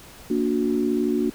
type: chord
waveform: sine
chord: Bb augmented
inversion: none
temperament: just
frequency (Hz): 233.1 / 291.4 / 364.2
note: Bb3 / D4 / F#4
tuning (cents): 0 / -13 / -27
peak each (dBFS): -24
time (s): 0.3-1.3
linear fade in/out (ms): 5
effects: pink hiss -45 dBFS RMS until 1.34 s